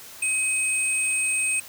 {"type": "tone pair together", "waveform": "sine", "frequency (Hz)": [2539, 8540], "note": ["D#7", "C9"], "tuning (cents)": [34, 34], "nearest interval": "octave + major sixth", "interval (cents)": 2100, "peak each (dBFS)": -24, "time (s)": [0.22, 1.6], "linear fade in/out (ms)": 5, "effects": ["white hiss -43 dBFS RMS until 1.68 s"]}